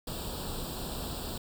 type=noise with comb filter; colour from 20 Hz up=pink; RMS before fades=-37 dBFS; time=0.07-1.38 s; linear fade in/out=5 ms; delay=0.24 ms; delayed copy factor=+0.85; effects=none